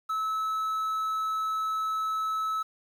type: tone with quantisation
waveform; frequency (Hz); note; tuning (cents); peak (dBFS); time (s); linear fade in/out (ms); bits
triangle; 1300; E6; -24; -25; 0.09-2.63; 10; 9
effects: none